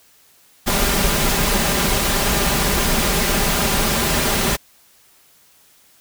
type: noise with comb filter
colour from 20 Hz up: pink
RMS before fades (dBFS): -18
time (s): 0.66-4.57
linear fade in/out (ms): 20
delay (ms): 5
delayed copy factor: +0.5
effects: white hiss -53 dBFS RMS until 6 s